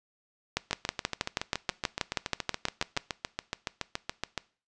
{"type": "two click trains", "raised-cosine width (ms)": 0.2, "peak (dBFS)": [-13, -9], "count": [27, 16], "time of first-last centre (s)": [[0.71, 4.377], [0.57, 2.974]], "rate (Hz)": [7.09, 6.24], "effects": ["noise-tail reverb RT60 0.4 s tail -21 dB re dry", "resampled to 22050 Hz"]}